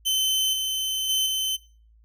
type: tone with level steps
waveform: sawtooth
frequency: 3066 Hz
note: G7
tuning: 39 cents flat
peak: -18 / -22 / -18 / -21 dBFS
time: 0.05-1.57 s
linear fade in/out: 20 ms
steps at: 0.53 / 1.09 / 1.26 s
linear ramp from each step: 5 ms
effects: noise-tail reverb RT60 0.4 s tail -21 dB re dry + added 55 Hz sine -53 dBFS peak until 2.04 s